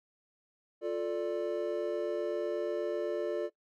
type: chord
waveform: triangle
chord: D minor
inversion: first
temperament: just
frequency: 352.4 / 440.5 / 587.3 Hz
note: F4 / A4 / D5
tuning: +16 / +2 / 0 cents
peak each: -33 dBFS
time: 0.81-3.5 s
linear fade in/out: 50 ms
effects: noise-tail reverb RT60 0.1 s tail -19 dB re dry